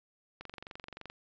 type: click train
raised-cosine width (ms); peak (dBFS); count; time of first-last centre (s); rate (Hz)
0.3; -28; 17; 0.41-1.1; 23.2
effects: resampled to 16000 Hz